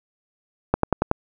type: click train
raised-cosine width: 1 ms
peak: -3 dBFS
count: 5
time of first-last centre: 0.74-1.114 s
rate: 10.7 Hz
effects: none